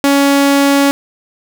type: tone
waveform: sawtooth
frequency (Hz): 280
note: C#4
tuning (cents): +18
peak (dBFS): -4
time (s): 0.04-0.91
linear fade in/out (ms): 0
effects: none

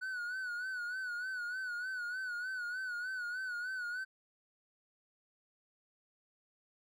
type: tone with vibrato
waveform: triangle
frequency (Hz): 1480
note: F#6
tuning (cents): 0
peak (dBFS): -35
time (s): 0.01-4.05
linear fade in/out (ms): 20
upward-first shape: sine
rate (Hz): 3.3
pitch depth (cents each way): 69
effects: none

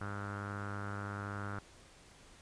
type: tone with low-pass filter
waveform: sawtooth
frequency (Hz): 101.3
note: G#2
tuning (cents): -43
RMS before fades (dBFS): -41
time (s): 0.01-1.59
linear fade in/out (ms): 0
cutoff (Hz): 1400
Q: 6.5
effects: pink hiss -59 dBFS RMS until 2.41 s + resampled to 22050 Hz

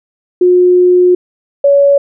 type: tone pair in turn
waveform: sine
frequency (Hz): 360 / 563.6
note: F#4 / C#5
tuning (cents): -47 / +29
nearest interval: minor sixth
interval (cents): 776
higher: second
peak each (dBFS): -4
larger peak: neither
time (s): 0.41-1.15 / 1.64-1.98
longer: first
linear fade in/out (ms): 5
effects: none

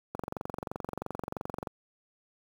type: click train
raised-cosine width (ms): 1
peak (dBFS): -20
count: 36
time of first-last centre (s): 0.15-1.672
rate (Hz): 23
effects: high-pass 80 Hz 12 dB/octave + 8-bit

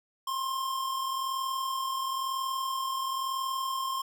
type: tone pair together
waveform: square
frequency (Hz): 1025 / 1066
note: C6 / C6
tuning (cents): -36 / +32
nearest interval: minor second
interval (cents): 68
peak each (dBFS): -40 / -31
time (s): 0.27-4.02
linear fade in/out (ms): 5
effects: none

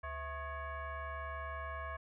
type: tone with frequency modulation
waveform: sine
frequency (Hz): 509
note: C5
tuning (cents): -48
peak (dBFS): -39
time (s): 0.03-1.97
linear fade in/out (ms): 10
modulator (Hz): 582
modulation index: 2.2
effects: none

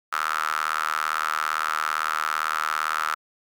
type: tone with high-pass filter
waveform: sawtooth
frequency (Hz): 77.7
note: D#2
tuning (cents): -2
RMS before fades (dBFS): -26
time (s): 0.12-3.15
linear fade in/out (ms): 10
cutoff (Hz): 1300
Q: 7.6
effects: none

